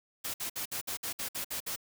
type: noise bursts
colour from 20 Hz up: white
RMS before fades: -36 dBFS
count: 10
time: 0.24-1.762 s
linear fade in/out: 10 ms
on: 100 ms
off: 58 ms
effects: none